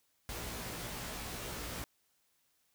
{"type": "noise with comb filter", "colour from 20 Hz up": "pink", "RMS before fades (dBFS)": -42, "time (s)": [0.29, 1.84], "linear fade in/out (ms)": 0, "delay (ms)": 17, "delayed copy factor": 0.85, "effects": ["white hiss -75 dBFS RMS until 2.74 s"]}